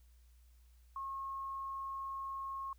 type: tone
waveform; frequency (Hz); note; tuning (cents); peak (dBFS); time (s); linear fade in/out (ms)
sine; 1084; C#6; -39; -39; 0.96-2.73; 2
effects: added 60 Hz sine -60 dBFS peak until 2.78 s + white hiss -75 dBFS RMS until 2.78 s